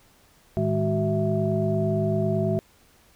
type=tone cluster; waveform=sine; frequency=108.3 / 156.7 / 206.2 / 374.6 / 658 Hz; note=A2 / D#3 / G#3 / F#4 / E5; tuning=-27 / +13 / -12 / +21 / -3 cents; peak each=-27 dBFS; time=0.57-2.59 s; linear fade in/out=0 ms; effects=tanh soft clip ceiling -10 dBFS + pink hiss -58 dBFS RMS until 3.15 s